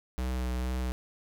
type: tone with vibrato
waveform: square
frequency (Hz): 62.8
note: B1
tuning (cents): +30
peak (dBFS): -30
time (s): 0.18-0.92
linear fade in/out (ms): 0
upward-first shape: sine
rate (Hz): 2.2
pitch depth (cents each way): 19
effects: none